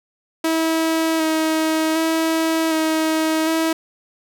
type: tone with vibrato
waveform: sawtooth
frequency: 320.4 Hz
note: E4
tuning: 49 cents flat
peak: -13 dBFS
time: 0.44-3.73 s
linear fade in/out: 5 ms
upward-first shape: square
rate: 0.66 Hz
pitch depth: 17 cents each way
effects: none